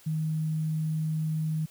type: tone with sample-and-hold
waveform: sine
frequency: 156.9 Hz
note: D#3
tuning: 15 cents sharp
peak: -26 dBFS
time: 0.06-1.66 s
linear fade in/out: 10 ms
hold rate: 11025 Hz
effects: white hiss -56 dBFS RMS until 1.7 s